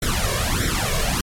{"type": "noise with flanger", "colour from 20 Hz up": "pink", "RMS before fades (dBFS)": -21, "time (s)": [0.02, 1.21], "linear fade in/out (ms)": 5, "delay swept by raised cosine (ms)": [0.53, 1.83], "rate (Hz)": 1.6, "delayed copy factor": 1, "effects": ["low-pass 12000 Hz 12 dB/octave", "MP3 96 kbps"]}